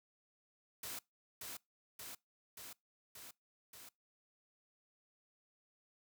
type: noise with echo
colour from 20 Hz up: white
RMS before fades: -45 dBFS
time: 0.83-0.99 s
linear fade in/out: 5 ms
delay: 580 ms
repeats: 5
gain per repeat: -2 dB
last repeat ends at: 3.89 s
effects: noise-tail reverb RT60 0.2 s tail -24 dB re dry